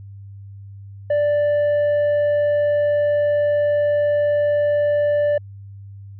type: tone with tanh clipping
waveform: sine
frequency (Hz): 587.3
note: D5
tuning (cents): 0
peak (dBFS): -16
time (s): 1.1-5.38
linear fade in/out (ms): 5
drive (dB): 4
effects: added 99 Hz sine -35 dBFS peak until 6.19 s